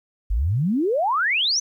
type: exponential sweep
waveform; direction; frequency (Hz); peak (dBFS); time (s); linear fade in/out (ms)
sine; up; 45.02 to 6272; -18; 0.3-1.6; 10
effects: 10-bit